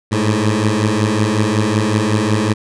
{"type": "beating tone pair", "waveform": "15% pulse", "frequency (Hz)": [104.3, 109.7], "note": ["G#2", "A2"], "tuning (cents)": [8, -5], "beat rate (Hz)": 5.4, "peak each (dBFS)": -10, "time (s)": [0.11, 2.54], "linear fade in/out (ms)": 20, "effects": ["resampled to 22050 Hz"]}